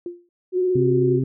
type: tone with exponential decay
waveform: sine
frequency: 349.2 Hz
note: F4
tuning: in tune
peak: -24 dBFS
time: 0.06-0.29 s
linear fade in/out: 2 ms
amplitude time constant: 49 ms
type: tone with vibrato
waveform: sine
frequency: 366 Hz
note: F#4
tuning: 19 cents flat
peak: -17 dBFS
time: 0.52-1.21 s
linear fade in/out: 50 ms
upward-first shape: triangle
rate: 17 Hz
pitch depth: 33 cents each way
type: harmonic tone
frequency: 132.2 Hz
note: C3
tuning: 18 cents sharp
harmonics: 1 / 2 / 3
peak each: -21 / -24 / -29 dBFS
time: 0.75-1.24 s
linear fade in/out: 5 ms
effects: none